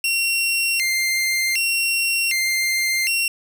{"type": "tone with vibrato", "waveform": "sawtooth", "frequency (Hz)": 2396, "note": "D7", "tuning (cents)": 34, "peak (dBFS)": -15, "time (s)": [0.04, 3.28], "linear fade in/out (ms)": 2, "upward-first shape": "square", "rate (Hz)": 0.66, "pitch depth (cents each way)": 230, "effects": []}